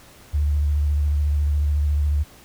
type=tone with vibrato; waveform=sine; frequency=73.42 Hz; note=D2; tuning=in tune; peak=-17 dBFS; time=0.33-2.24 s; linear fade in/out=20 ms; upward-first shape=sine; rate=14 Hz; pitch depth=36 cents each way; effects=pink hiss -48 dBFS RMS until 2.44 s